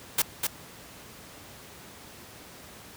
white noise with echo, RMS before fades -23 dBFS, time 0.18-0.22 s, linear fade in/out 5 ms, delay 250 ms, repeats 1, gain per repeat -4 dB, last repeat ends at 0.47 s, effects pink hiss -47 dBFS RMS until 2.96 s + high-pass 80 Hz 12 dB/octave

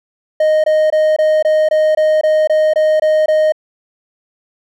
triangle tone bursts, 620 Hz, D#5, 6 cents flat, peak -7 dBFS, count 12, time 0.4-3.522 s, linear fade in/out 5 ms, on 240 ms, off 22 ms, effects none

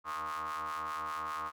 40% pulse ring-modulated tone, 77.5 Hz, D#2, 6 cents flat, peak -32 dBFS, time 0.04-1.52 s, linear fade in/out 50 ms, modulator 1160 Hz, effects none

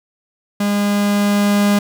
45% pulse tone with level ramp, 204.1 Hz, G#3, 30 cents flat, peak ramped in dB -15 to -11 dBFS, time 0.6-1.79 s, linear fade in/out 5 ms, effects none

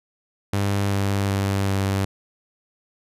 sawtooth tone with pitch steps, 100 / 99.19 / 98.4 / 97.6 Hz, G2 / G2 / G2 / G2, +35 / +21 / +7 / -7 cents, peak -16 dBFS, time 0.53-2.05 s, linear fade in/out 5 ms, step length 380 ms, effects resampled to 32000 Hz

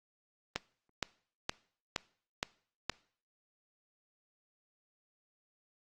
click train, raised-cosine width 0.2 ms, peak -14 dBFS, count 6, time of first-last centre 0.56-2.896 s, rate 2.14 Hz, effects noise-tail reverb RT60 0.5 s tail -21 dB re dry + Opus 24 kbps

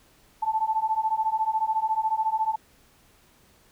sine beating tone pair, 870 / 884 Hz, A5 / A5, -20 / +8 cents, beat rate 14 Hz, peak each -26 / -25 dBFS, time 0.42-2.56 s, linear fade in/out 10 ms, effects pink hiss -59 dBFS RMS until 3.71 s

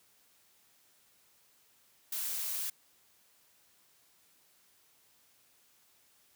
blue noise, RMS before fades -36 dBFS, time 2.12-2.7 s, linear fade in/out 5 ms, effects white hiss -67 dBFS RMS until 6.35 s + high-pass 60 Hz 12 dB/octave

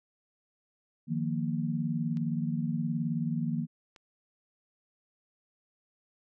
sine chord, Eb suspended second, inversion none, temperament equal, 155.56 / 174.61 / 233.1 Hz, Eb3 / F3 / Bb3, 0 / 0 / 0 cents, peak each -32 / -34 / -32 dBFS, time 1.07-3.67 s, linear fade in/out 50 ms
clicks, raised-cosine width 0.2 ms, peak -35 dBFS, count 2, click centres 2.171 / 3.962 s
effects none

